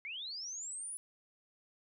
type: linear sweep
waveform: sine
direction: up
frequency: 2093 to 10110 Hz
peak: -40 dBFS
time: 0.05-0.97 s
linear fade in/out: 0 ms
effects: none